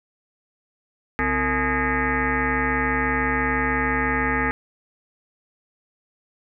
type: tone with frequency modulation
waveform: sine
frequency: 1046.5 Hz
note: C6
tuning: in tune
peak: -19 dBFS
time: 1.19-4.51 s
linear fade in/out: 0 ms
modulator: 197 Hz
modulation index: 5.3
effects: none